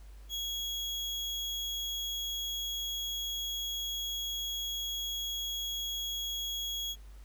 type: tone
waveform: 35% pulse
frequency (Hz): 3322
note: G#7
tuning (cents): 0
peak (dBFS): -32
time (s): 0.29-6.96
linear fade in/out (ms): 50
effects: added 50 Hz sine -47 dBFS peak until 7.24 s + pink hiss -63 dBFS RMS until 7.24 s